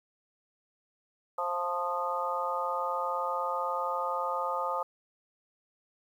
harmonic tone with a mistuned harmonic, 176.1 Hz, F3, 15 cents sharp, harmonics 3 / 4 / 5 / 6 / 7, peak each -35 / -39 / -34 / -39 / -33 dBFS, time 1.38-4.83 s, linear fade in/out 5 ms, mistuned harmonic 4, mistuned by -21 cents, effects 10-bit

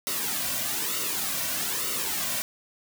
white noise with flanger, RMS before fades -29 dBFS, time 0.07-2.42 s, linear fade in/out 0 ms, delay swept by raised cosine 1.2 to 2.4 ms, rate 1.1 Hz, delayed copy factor -0.7, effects none

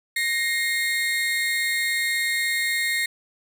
35% pulse tone pair together, 1864.7 / 2128 Hz, A#6 / C7, 0 / +29 cents, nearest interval major second, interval 229 cents, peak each -23 dBFS, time 0.16-3.06 s, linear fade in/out 5 ms, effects none

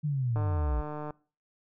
sine linear sweep, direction down, 154.3 to 51.9 Hz, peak -26 dBFS, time 0.03-0.82 s, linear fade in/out 20 ms
click train, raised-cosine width 1 ms, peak -24 dBFS, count 113, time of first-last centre 0.36-1.107 s, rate 150 Hz
effects noise-tail reverb RT60 0.4 s tail -23 dB re dry

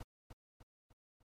brown noise with echo, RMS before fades -45 dBFS, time 0-0.03 s, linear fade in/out 5 ms, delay 300 ms, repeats 4, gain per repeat -6 dB, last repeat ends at 1.23 s, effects MP3 64 kbps

